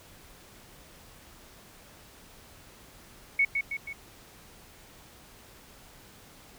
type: tone with echo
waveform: sine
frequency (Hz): 2217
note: C#7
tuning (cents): 0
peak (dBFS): -20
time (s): 3.39-3.45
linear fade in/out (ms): 5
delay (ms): 160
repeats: 3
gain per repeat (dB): -5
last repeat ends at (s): 3.93
effects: pink hiss -53 dBFS RMS until 6.58 s